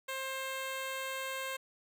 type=tone; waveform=10% pulse; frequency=530 Hz; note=C5; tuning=22 cents sharp; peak=-28 dBFS; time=0.08-1.57 s; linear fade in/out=10 ms; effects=none